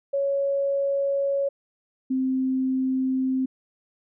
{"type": "tone pair in turn", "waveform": "sine", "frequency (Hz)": [556, 261.2], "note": ["C#5", "C4"], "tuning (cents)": [5, -3], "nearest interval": "octave + minor second", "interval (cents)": 1308, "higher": "first", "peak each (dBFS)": -21, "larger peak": "neither", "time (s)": [[0.13, 1.49], [2.1, 3.46]], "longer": "neither", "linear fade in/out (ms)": 10, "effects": []}